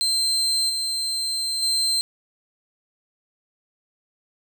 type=tone with level steps; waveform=35% pulse; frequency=4126 Hz; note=C8; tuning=25 cents flat; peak=-18 / -22 / -18 dBFS; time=0.01-2.01 s; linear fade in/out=0 ms; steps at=0.69 / 1.62 s; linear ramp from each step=10 ms; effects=none